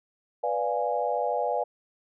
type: chord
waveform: sine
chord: B diminished seventh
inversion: none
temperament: equal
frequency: 493.9 / 587.3 / 698.5 / 830.6 Hz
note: B4 / D5 / F5 / Ab5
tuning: 0 / 0 / 0 / 0 cents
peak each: -30 dBFS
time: 0.43-1.64 s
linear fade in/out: 10 ms
effects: none